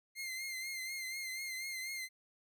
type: tone with vibrato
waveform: sawtooth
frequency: 2099 Hz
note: C7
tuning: 5 cents sharp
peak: -36 dBFS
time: 0.15-2.09 s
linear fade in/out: 50 ms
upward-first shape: triangle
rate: 4.1 Hz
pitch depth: 53 cents each way
effects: none